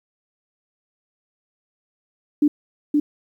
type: tone with echo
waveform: sine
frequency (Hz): 295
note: D4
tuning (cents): +8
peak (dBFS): -12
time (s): 2.42-2.48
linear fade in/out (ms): 5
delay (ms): 520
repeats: 1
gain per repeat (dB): -2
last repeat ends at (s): 3
effects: 9-bit